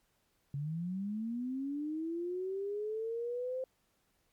sine linear sweep, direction up, 137 to 523 Hz, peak -34 dBFS, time 0.54-3.64 s, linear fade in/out 2 ms, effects pink hiss -75 dBFS RMS until 4.32 s + MP3 96 kbps

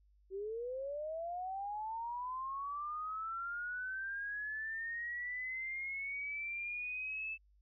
sine linear sweep, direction up, 374.4 to 2637 Hz, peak -38 dBFS, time 0.3-7.38 s, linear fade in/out 50 ms, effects added 50 Hz sine -65 dBFS peak until 7.61 s

